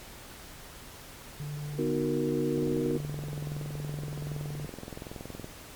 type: tone with vibrato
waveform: triangle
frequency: 146.83 Hz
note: D3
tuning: in tune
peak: -32 dBFS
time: 1.4-4.66 s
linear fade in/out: 0 ms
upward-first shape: triangle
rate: 11 Hz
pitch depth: 13 cents each way
type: chord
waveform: sine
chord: B major seventh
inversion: none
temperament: equal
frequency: 246.9 / 311.1 / 370 / 466.2 Hz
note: B3 / D#4 / F#4 / A#4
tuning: 0 / 0 / 0 / 0 cents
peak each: -32 dBFS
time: 1.78-2.98 s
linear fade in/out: 10 ms
type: click train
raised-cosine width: 2 ms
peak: -26 dBFS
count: 62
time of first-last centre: 2.58-5.444 s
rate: 21.3 Hz
effects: pink hiss -47 dBFS RMS until 5.75 s + MP3 96 kbps